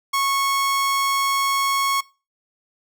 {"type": "tone", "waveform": "sawtooth", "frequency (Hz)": 1100, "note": "C#6", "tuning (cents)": -14, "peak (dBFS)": -15, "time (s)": [0.13, 2.01], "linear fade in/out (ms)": 10, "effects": ["noise-tail reverb RT60 0.3 s tail -21 dB re dry"]}